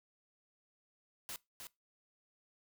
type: noise with echo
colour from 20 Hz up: white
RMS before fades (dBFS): -44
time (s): 1.29-1.36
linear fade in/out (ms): 0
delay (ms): 310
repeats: 1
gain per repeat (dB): -5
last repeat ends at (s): 1.67
effects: noise-tail reverb RT60 0.2 s tail -21 dB re dry